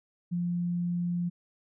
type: tone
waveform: sine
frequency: 174.61 Hz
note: F3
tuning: in tune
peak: -27 dBFS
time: 0.31-1.3 s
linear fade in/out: 20 ms
effects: none